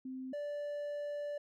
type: tone pair in turn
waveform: sine / triangle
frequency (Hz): 260 / 583.7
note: C4 / D5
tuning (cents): -11 / -11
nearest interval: octave + major second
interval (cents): 1400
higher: second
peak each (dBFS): -40 / -35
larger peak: second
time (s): 0.05-0.33 / 0.33-1.38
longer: second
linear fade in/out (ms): 5
effects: none